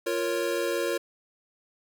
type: chord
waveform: square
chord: Bb minor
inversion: second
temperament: equal with one note detuned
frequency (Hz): 349.2 / 466.2 / 552.4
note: F4 / Bb4 / Db5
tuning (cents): 0 / 0 / -6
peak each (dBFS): -31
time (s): 0.06-0.98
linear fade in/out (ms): 10
effects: none